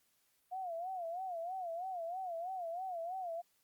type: tone with vibrato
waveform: sine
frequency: 710 Hz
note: F5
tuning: 28 cents sharp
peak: -38 dBFS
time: 0.51-3.42 s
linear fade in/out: 20 ms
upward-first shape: sine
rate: 3.1 Hz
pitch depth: 130 cents each way
effects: white hiss -75 dBFS RMS until 3.63 s + Opus 48 kbps